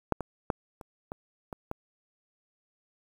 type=clicks; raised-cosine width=1 ms; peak=-10 / -19 / -12 / -29 / -22 / -23 / -19 dBFS; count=7; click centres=0.123 / 0.207 / 0.502 / 0.812 / 1.119 / 1.528 / 1.714 s; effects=8-bit